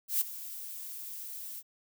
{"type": "noise with ADSR envelope", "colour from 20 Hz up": "violet", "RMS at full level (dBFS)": -26, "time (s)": [0.08, 1.63], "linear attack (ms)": 130, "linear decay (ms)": 11, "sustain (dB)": -16, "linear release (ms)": 49, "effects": []}